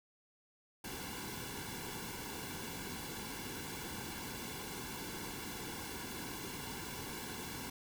pink noise with comb filter, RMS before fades -44 dBFS, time 0.84-7.7 s, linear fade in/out 5 ms, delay 1.6 ms, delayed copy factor -0.75, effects none

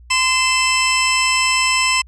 20% pulse tone pair together, 1031.2 / 2637 Hz, C6 / E7, -26 / 0 cents, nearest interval octave + major third, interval 1626 cents, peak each -12 dBFS, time 0.1-2.02 s, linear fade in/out 10 ms, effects added 60 Hz sine -40 dBFS peak until 2.07 s + resampled to 22050 Hz

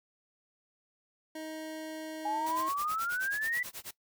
25% pulse tone with pitch glide, 314.6 to 319 Hz, D#4 to D#4, +19 to +43 cents, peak -35 dBFS, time 1.35-2.69 s, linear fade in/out 5 ms, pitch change +24 cents, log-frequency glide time 2.24-2.43 s
sine exponential sweep, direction up, 823 to 2000 Hz, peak -30 dBFS, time 2.25-3.63 s, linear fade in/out 5 ms
white noise with tremolo, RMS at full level -41 dBFS, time 2.46-3.91 s, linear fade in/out 5 ms, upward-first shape sine, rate 9.3 Hz, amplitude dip 100%
effects noise-tail reverb RT60 0.1 s tail -19 dB re dry

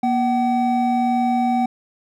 triangle tone pair together, 239.1 / 759.1 Hz, A#3 / F#5, +44 / +44 cents, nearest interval octave + minor sixth, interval 2000 cents, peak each -17 dBFS, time 0.03-1.66 s, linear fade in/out 5 ms, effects none

